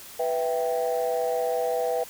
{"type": "chord", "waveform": "sine", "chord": "E minor", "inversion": "second", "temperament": "equal", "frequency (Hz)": [493.9, 659.3, 784], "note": ["B4", "E5", "G5"], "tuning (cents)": [0, 0, 0], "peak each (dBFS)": [-25, -27, -29], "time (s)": [0.19, 2.04], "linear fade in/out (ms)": 10, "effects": ["tanh soft clip ceiling -17 dBFS", "white hiss -44 dBFS RMS until 2.09 s"]}